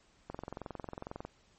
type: click train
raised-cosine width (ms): 1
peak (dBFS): -26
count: 22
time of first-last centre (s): 0.3-1.25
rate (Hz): 22.1
effects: pink hiss -67 dBFS RMS until 1.58 s + MP3 32 kbps